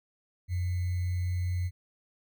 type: tone with sample-and-hold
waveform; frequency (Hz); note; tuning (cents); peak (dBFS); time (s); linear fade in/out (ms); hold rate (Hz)
sine; 89.5; F2; +43; -27; 0.48-1.71; 50; 2100
effects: none